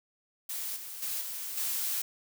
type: noise with level steps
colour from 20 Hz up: blue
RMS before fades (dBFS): -36 / -42 / -34 / -38 / -32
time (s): 0.49-2.02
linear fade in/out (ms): 5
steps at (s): 0.76 / 1.02 / 1.21 / 1.57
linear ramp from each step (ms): 5
effects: none